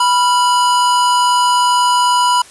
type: tone pair together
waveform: square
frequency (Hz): 984 / 1386.1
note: B5 / F6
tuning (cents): -7 / -13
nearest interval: tritone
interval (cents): 594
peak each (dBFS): -11 / -23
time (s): 0-2.42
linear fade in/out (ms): 5
effects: white hiss -40 dBFS RMS until 2.5 s + resampled to 24000 Hz